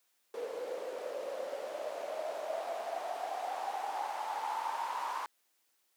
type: noise with band-pass filter sweep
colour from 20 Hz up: white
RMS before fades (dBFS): -38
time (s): 0.34-5.26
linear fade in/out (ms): 0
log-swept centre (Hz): 470 to 980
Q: 10
effects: white hiss -75 dBFS RMS until 5.96 s + high-pass 300 Hz 12 dB/octave